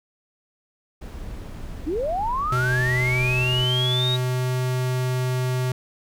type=noise; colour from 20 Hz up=brown; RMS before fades=-34 dBFS; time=1.01-3.65 s; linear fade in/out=10 ms
type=linear sweep; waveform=sine; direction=up; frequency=277.2 to 3835 Hz; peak=-22 dBFS; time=1.86-4.17 s; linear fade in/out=20 ms
type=tone with pitch glide; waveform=square; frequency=126 to 127.24 Hz; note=B2 to C3; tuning=+35 to -48 cents; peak=-22 dBFS; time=2.52-5.72 s; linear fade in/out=2 ms; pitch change=+17 cents; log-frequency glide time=3.98-4.54 s
effects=none